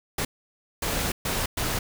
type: noise bursts at uneven times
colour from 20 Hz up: pink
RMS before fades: -27 dBFS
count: 4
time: 0.18-0.25 / 0.82-1.12 / 1.25-1.46 / 1.57-1.79 s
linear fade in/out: 5 ms
effects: none